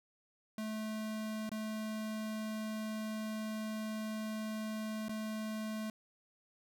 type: tone with dropouts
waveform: square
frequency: 217 Hz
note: A3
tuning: 24 cents flat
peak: -38 dBFS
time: 0.58-5.9 s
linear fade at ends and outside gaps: 2 ms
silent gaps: 1.493-1.516 / 5.084-5.093 s
effects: none